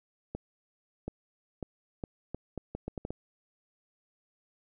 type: accelerating click train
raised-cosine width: 2 ms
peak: -22 dBFS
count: 11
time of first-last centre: 0.35-3.106 s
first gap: 730 ms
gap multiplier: 0.75
effects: none